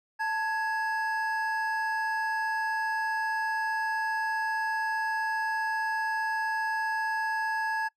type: tone pair together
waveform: triangle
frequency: 884 / 1668.8 Hz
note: A5 / G#6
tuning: +8 / +8 cents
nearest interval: major seventh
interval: 1100 cents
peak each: -28 dBFS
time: 0.19-7.89 s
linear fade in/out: 20 ms
effects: noise-tail reverb RT60 0.1 s tail -23 dB re dry